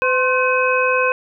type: harmonic tone with a mistuned harmonic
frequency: 508 Hz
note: B4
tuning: 49 cents sharp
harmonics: 1 / 2 / 3 / 5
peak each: -18 / -20 / -21 / -20 dBFS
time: 0.02-1.12 s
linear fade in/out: 0 ms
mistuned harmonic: 2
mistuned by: +68 cents
effects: none